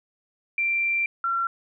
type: tone pair in turn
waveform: sine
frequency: 2359 / 1363.4 Hz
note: D7 / F6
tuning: +7 / -42 cents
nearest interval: major sixth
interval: 949 cents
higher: first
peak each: -21 / -22 dBFS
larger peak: first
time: 0.58-1.06 / 1.24-1.47 s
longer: first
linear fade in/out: 2 ms
effects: none